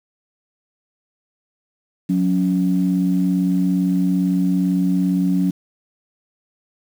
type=tone pair together; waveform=sine; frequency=182.2 / 279.9 Hz; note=F#3 / C#4; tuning=-26 / +17 cents; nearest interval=perfect fifth; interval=743 cents; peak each=-16 / -19 dBFS; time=2.09-5.51 s; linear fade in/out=10 ms; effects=tanh soft clip ceiling -7 dBFS + 7-bit